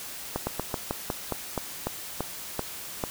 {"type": "slowing click train", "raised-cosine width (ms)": 1, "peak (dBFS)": -13, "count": 12, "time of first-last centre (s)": [0.36, 3.038], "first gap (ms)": 110, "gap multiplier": 1.15, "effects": ["white hiss -39 dBFS RMS until 3.1 s"]}